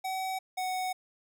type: tone pair in turn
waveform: square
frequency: 757 / 742.3 Hz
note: F#5 / F#5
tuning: +39 / +5 cents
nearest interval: unison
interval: 34 cents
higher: first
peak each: -32 / -31 dBFS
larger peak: second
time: 0.04-0.39 / 0.57-0.93 s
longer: second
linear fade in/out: 10 ms
effects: none